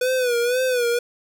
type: tone with vibrato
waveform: square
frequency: 493.9 Hz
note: B4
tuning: in tune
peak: -19 dBFS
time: 0.01-0.99 s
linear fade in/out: 5 ms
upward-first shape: sine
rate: 2 Hz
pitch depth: 81 cents each way
effects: none